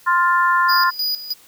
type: chord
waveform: sine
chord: F major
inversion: second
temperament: equal with one note detuned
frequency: 1046.5 / 1401.8 / 1760 Hz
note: C6 / F6 / A6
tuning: 0 / +6 / 0 cents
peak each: -15 / -19 / -21 dBFS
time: 0.06-0.91 s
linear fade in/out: 20 ms
type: tone with tremolo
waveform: square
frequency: 4925 Hz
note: D#8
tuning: 19 cents flat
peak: -19 dBFS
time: 0.68-1.34 s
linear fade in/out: 20 ms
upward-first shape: square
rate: 3.2 Hz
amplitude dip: 75%
effects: white hiss -49 dBFS RMS until 1.47 s